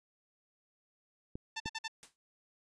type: clicks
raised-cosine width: 3 ms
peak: -28 dBFS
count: 2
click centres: 1.355 / 1.659 s
type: tone bursts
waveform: 10% pulse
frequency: 890 Hz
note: A5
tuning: 20 cents sharp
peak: -28 dBFS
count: 4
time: 1.56-1.881 s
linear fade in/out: 10 ms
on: 42 ms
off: 51 ms
type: noise with exponential decay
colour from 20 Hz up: white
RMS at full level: -48 dBFS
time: 2.03-2.16 s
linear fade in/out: 0 ms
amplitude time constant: 27 ms
effects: resampled to 22050 Hz